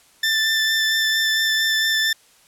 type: tone with vibrato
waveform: 20% pulse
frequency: 1771 Hz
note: A6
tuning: 11 cents sharp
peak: -12 dBFS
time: 0.23-2.13 s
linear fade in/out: 5 ms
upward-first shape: sine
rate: 4.4 Hz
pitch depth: 12 cents each way
effects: white hiss -54 dBFS RMS until 2.47 s + low-pass 11000 Hz 12 dB/octave